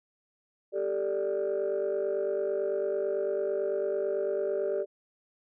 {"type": "chord", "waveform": "sine", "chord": "G suspended second", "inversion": "none", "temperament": "just", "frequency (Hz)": [392, 441, 588], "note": ["G4", "A4", "D5"], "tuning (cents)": [0, 4, 2], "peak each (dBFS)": [-29, -32, -30], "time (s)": [0.72, 4.86], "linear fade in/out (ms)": 50, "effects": ["tanh soft clip ceiling -22 dBFS"]}